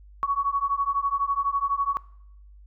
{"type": "beating tone pair", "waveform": "sine", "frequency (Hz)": [1113, 1125], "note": ["C#6", "C#6"], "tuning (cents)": [7, 25], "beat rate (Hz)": 12, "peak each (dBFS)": -25, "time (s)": [0.23, 1.97], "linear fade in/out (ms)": 0, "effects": ["noise-tail reverb RT60 0.7 s tail -21 dB re dry", "added 50 Hz sine -46 dBFS peak until 2.66 s"]}